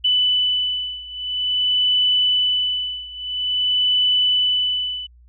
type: beating tone pair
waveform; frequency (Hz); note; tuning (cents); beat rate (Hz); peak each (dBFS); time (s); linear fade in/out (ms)
sine; 2990 / 2990.49; F#7 / F#7; +17 / +18; 0.49; -19 / -21; 0.04-5.07; 10
effects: added 60 Hz sine -46 dBFS peak until 5.28 s